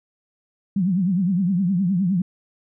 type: tone with vibrato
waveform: sine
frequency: 185 Hz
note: F#3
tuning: in tune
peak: -17 dBFS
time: 0.76-2.22 s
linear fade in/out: 5 ms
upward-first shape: triangle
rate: 9.7 Hz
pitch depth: 190 cents each way
effects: none